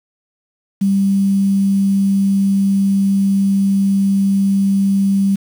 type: tone with quantisation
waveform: sine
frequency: 196.3 Hz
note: G3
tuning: 3 cents sharp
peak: -11 dBFS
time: 0.81-5.36 s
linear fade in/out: 10 ms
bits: 6
effects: none